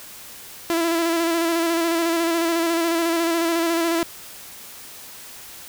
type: tone with vibrato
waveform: sawtooth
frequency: 334 Hz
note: E4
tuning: 23 cents sharp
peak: -15 dBFS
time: 0.7-4.03 s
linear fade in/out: 0 ms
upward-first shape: square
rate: 14 Hz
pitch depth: 27 cents each way
effects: white hiss -40 dBFS RMS until 5.68 s